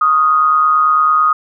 sine tone with amplitude modulation, 1244.5 Hz, D#6, in tune, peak -6 dBFS, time 0.01-1.33 s, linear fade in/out 5 ms, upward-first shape sine, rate 149 Hz, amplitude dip 55%, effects none

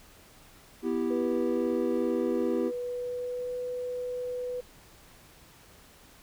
triangle chord, E minor, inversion second, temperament equal, 246.9 / 329.6 / 392 Hz, B3 / E4 / G4, 0 / 0 / 0 cents, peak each -29 dBFS, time 0.82-2.72 s, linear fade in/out 50 ms
sine tone with pitch glide, 490 to 496 Hz, B4 to B4, -14 to +7 cents, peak -31 dBFS, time 1.1-4.61 s, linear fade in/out 10 ms, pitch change +21 cents, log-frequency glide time 2.8-3.53 s
effects pink hiss -55 dBFS RMS until 6.22 s

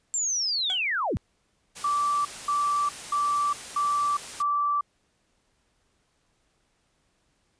sine linear sweep, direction down, 7459 to 43.57 Hz, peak -24 dBFS, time 0.14-1.17 s, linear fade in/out 0 ms
15% pulse tone with exponential decay, 750 Hz, F#5, 23 cents sharp, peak -25 dBFS, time 0.7-0.82 s, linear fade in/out 0 ms, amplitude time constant 26 ms
white noise, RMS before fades -39 dBFS, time 1.75-4.43 s, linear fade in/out 20 ms
sine tone bursts, 1164 Hz, D6, 16 cents flat, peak -22 dBFS, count 5, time 1.84-4.81 s, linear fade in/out 5 ms, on 410 ms, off 230 ms
effects pink hiss -70 dBFS RMS until 7.59 s + resampled to 22050 Hz

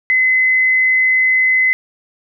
sine tone, 2037 Hz, C7, 47 cents flat, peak -10 dBFS, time 0.1-1.73 s, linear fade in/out 0 ms, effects none

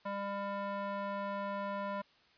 square tone with band-pass filter, 200 Hz, G3, 35 cents sharp, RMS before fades -38 dBFS, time 0.05-2.02 s, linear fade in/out 10 ms, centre 910 Hz, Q 1.6, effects white hiss -66 dBFS RMS until 2.37 s + resampled to 11025 Hz

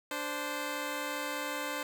10% pulse tone pair together, 292.6 / 520 Hz, D4 / C5, -6 / -11 cents, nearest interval minor seventh, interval 995 cents, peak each -29 / -28 dBFS, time 0.11-1.83 s, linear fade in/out 2 ms, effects none

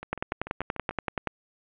two click trains, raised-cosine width 0.5 ms, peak -12 / -22 dBFS, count 13 / 7, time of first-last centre 0.13-1.273 / 0.03-0.91 s, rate 10.5 / 6.82 Hz, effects resampled to 8000 Hz + 7-bit

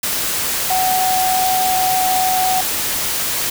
sine tone in noise, 746 Hz, F#5, 14 cents sharp, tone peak -15 dBFS, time 0.7-2.61 s, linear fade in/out 5 ms, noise white, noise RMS -20 dBFS, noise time 0.03-3.5 s, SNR +2 dB, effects none

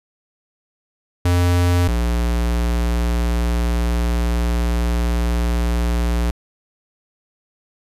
square tone pair in turn, 88.3 / 58.93 Hz, F2 / A#1, +20 / +19 cents, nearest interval perfect fifth, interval 701 cents, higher first, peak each -14 / -17 dBFS, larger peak first, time 1.25-1.88 / 1.88-6.31 s, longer second, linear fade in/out 5 ms, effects resampled to 32000 Hz

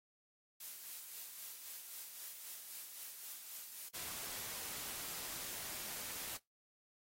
blue noise with tremolo, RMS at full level -47 dBFS, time 0.6-3.89 s, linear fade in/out 5 ms, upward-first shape sine, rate 3.8 Hz, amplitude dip 40%
white noise, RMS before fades -45 dBFS, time 3.93-6.38 s, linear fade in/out 20 ms
effects noise-tail reverb RT60 0.2 s tail -23 dB re dry + AAC 48 kbps

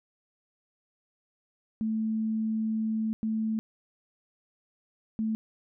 sine tone bursts at uneven times, 220 Hz, A3, in tune, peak -26 dBFS, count 3, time 1.81-3.13 / 3.23-3.59 / 5.19-5.35 s, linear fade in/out 0 ms, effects none

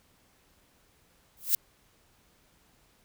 violet noise with exponential growth, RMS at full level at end -20 dBFS, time 1.37-1.55 s, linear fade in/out 2 ms, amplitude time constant 37 ms, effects pink hiss -65 dBFS RMS until 3.04 s

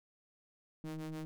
square ring-modulated tone, 77.78 Hz, D#2, in tune, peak -38 dBFS, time 0.84-1.25 s, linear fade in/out 0 ms, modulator 237 Hz, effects none

